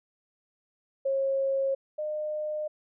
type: tone pair in turn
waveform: sine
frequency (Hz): 542 / 608.4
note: C#5 / D#5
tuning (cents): -39 / -39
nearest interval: major second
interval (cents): 200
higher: second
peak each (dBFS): -24 / -29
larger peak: first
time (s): 1.05-1.75 / 1.98-2.68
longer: neither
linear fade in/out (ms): 10
effects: none